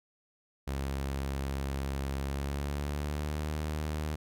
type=tone with pitch glide; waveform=sawtooth; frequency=68.4 to 76.33 Hz; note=C#2 to D#2; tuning=-23 to -33 cents; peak=-28 dBFS; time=0.67-4.16 s; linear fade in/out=10 ms; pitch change=+190 cents; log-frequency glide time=2.2-3.52 s; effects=none